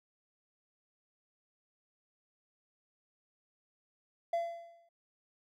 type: tone with exponential decay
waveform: triangle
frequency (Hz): 679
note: F5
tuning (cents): -49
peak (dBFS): -25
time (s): 4.33-4.89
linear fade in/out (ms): 5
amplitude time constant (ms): 120
effects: tanh soft clip ceiling -21 dBFS